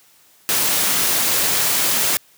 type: noise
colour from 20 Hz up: white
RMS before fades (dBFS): -18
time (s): 0.49-2.17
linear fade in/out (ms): 0
effects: white hiss -53 dBFS RMS until 2.37 s + high-pass 100 Hz 12 dB/octave